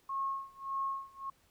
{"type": "tone with tremolo", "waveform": "sine", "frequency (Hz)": 1087, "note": "C#6", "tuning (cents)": -34, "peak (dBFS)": -31, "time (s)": [0.09, 1.3], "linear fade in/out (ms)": 5, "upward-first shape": "sine", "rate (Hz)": 1.7, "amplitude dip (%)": 95, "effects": ["pink hiss -69 dBFS RMS until 1.5 s"]}